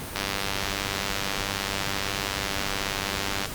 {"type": "click train", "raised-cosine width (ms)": 0.2, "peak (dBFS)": -9, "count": 326, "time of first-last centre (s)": [0.16, 3.456], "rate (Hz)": 98.6, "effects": ["pink hiss -35 dBFS RMS until 3.54 s", "Opus 32 kbps"]}